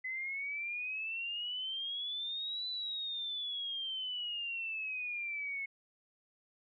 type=exponential two-way sweep; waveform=sine; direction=up then down; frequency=2020 to 4008 to 2180 Hz; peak=-36 dBFS; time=0.04-5.66 s; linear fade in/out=10 ms; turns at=2.68 s; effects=none